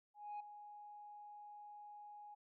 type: tone with ADSR envelope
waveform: sine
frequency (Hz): 830.6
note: G#5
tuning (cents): 0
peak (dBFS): -40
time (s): 0.14-2.35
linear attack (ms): 260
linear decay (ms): 7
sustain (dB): -12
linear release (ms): 13
effects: tanh soft clip ceiling -42 dBFS